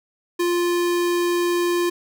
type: tone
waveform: square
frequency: 349.2 Hz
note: F4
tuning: in tune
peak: -19 dBFS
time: 0.39-1.9 s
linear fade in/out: 10 ms
effects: none